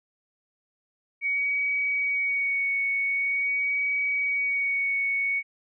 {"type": "tone with vibrato", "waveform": "sine", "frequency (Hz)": 2244, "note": "C#7", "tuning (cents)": 21, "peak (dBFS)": -23, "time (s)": [1.21, 5.43], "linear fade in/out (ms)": 50, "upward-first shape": "sine", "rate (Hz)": 0.45, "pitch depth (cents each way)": 17, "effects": []}